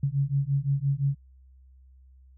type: beating tone pair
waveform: sine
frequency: 136.4 / 142.2 Hz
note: C#3 / C#3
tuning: -28 / +45 cents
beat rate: 5.8 Hz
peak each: -26 dBFS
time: 0.03-1.15 s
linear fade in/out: 5 ms
effects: added 65 Hz sine -51 dBFS peak until 2.37 s